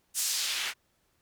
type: noise with band-pass filter sweep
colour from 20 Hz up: white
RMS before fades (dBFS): -31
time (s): 0.14-0.74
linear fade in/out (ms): 50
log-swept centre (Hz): 8600 to 1900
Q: 1.2
effects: pink hiss -72 dBFS RMS until 1.21 s